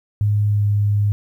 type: tone with pitch glide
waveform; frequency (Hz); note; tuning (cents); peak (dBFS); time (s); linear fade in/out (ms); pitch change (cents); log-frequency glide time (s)
sine; 104 to 102.98; G#2 to G#2; +3 to -14; -14; 0.21-1.12; 0; -17; 0.47-0.64
effects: 9-bit